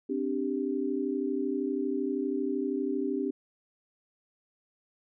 sine chord, C suspended second, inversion none, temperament just, 261.6 / 294.3 / 392.4 Hz, C4 / D4 / G4, 0 / +4 / +2 cents, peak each -32 dBFS, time 0.09-3.31 s, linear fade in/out 10 ms, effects none

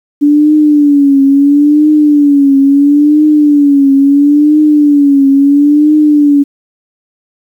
sine tone with vibrato, 288.7 Hz, D4, 30 cents flat, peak -3 dBFS, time 0.21-6.44 s, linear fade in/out 20 ms, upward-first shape triangle, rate 0.74 Hz, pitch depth 100 cents each way, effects 7-bit

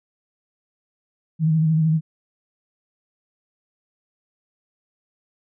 sine tone with vibrato, 158.7 Hz, D#3, 35 cents sharp, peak -15 dBFS, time 1.39-2.01 s, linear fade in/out 50 ms, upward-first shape sine, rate 13 Hz, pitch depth 41 cents each way, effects none

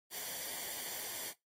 white noise with comb filter, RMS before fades -42 dBFS, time 0.1-1.34 s, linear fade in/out 50 ms, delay 0.76 ms, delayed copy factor -0.65, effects noise-tail reverb RT60 0.2 s tail -22 dB re dry + AAC 48 kbps

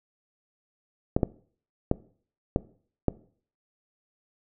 clicks, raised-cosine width 2 ms, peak -8 dBFS, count 5, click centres 1.165 / 1.232 / 1.914 / 2.561 / 3.083 s, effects noise-tail reverb RT60 0.5 s tail -20 dB re dry

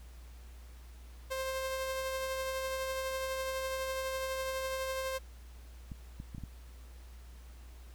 sawtooth tone with tremolo, 527 Hz, C5, 12 cents sharp, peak -29 dBFS, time 1.3-5.19 s, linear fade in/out 20 ms, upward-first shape triangle, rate 12 Hz, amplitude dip 30%
clicks, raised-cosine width 5 ms, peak -30 dBFS, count 5, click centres 5.918 / 6.201 / 6.348 / 6.382 / 6.437 s
effects added 60 Hz sine -48 dBFS peak until 7.94 s + pink hiss -61 dBFS RMS until 7.94 s

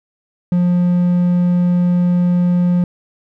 triangle tone, 177 Hz, F3, 23 cents sharp, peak -9 dBFS, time 0.52-2.84 s, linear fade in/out 2 ms, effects none

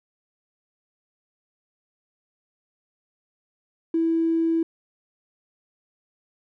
triangle tone, 328.5 Hz, E4, 6 cents flat, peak -15 dBFS, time 3.94-4.63 s, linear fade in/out 5 ms, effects tanh soft clip ceiling -17 dBFS

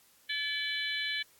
harmonic tone with a mistuned harmonic, 575 Hz, D5, 37 cents flat, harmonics 3 / 4 / 5 / 6 / 7, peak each -36 / -37 / -38 / -39 / -39 dBFS, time 0.29-1.23 s, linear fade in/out 10 ms, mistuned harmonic 5, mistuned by +84 cents, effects white hiss -63 dBFS RMS until 1.39 s + AAC 64 kbps

